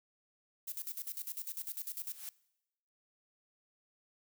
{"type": "noise with tremolo", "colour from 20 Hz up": "violet", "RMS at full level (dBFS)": -40, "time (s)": [0.67, 2.13], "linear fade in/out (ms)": 10, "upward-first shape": "square", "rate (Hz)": 10, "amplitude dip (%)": 80}
{"type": "noise with exponential growth", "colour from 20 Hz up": "blue", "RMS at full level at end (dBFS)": -41, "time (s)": [1.88, 2.29], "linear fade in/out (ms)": 0, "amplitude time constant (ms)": 87}
{"effects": ["noise-tail reverb RT60 0.9 s tail -22 dB re dry"]}